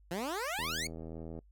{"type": "exponential sweep", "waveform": "15% pulse", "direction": "up", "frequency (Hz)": [163.9, 2300], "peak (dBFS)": -28, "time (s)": [0.11, 0.87], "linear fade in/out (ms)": 2}
{"type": "click train", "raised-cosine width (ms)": 2, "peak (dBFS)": -31, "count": 66, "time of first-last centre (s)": [0.59, 1.39], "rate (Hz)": 81.3}
{"effects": ["noise-tail reverb RT60 0.1 s tail -24 dB re dry", "added 50 Hz sine -58 dBFS peak until 1.51 s"]}